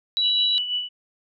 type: tone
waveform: sine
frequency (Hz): 3916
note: B7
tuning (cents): -15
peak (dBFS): -19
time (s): 0.17-0.58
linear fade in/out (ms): 0
type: tone with tremolo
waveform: sine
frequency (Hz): 2960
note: F#7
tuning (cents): 0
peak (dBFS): -21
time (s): 0.21-0.89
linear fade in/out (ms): 50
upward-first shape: sine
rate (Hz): 6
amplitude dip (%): 55
effects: none